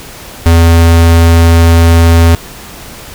square tone, 83.5 Hz, E2, 23 cents sharp, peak -3 dBFS, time 0.46-2.35 s, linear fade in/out 0 ms, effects pink hiss -29 dBFS RMS until 3.14 s

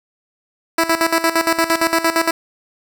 10% pulse tone with tremolo, 329.6 Hz, E4, in tune, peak -4 dBFS, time 0.78-2.31 s, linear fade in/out 5 ms, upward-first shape square, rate 8.7 Hz, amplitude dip 75%, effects 7-bit

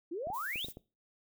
sine exponential sweep, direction up, 311.1 to 3951 Hz, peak -35 dBFS, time 0.11-0.66 s, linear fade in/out 10 ms
clicks, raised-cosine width 2 ms, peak -33 dBFS, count 6, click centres 0.271 / 0.302 / 0.558 / 0.646 / 0.685 / 0.771 s
violet noise, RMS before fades -47 dBFS, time 0.33-0.73 s, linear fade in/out 20 ms
effects noise-tail reverb RT60 0.3 s tail -19 dB re dry

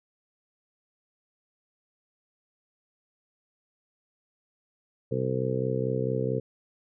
harmonic tone, 64.5 Hz, C2, 24 cents flat, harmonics 2 / 3 / 4 / 5 / 6 / 7 / 8, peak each -30 / -35 / -36 / -40 / -35 / -30 / -34 dBFS, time 5.11-6.4 s, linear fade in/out 10 ms, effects none

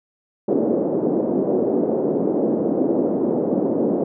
pink band-pass noise, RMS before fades -20 dBFS, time 0.48-4.04 s, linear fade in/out 5 ms, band 230 to 530 Hz, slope 24 dB/octave, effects none

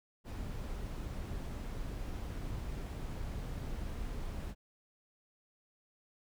brown noise, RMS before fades -40 dBFS, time 0.24-4.55 s, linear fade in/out 50 ms, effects none

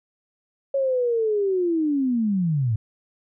sine linear sweep, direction down, 554.4 to 102.8 Hz, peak -19 dBFS, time 0.74-2.76 s, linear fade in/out 5 ms, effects none

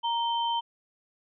sine tone pair together, 932.3 / 3103 Hz, A#5 / G7, 0 / -18 cents, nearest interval octave + major sixth, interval 2082 cents, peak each -26 / -32 dBFS, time 0.03-0.61 s, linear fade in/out 20 ms, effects none

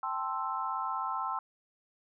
sine chord, A minor seventh, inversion third, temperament equal, 784 / 880 / 1046.5 / 1318.5 Hz, G5 / A5 / C6 / E6, 0 / 0 / 0 / 0 cents, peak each -39 / -38 / -35 / -36 dBFS, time 0.03-1.39 s, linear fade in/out 2 ms, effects none

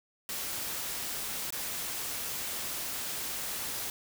white noise with dropouts, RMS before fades -36 dBFS, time 0.29-3.9 s, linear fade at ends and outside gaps 1 ms, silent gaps 1.505-1.524 s, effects none

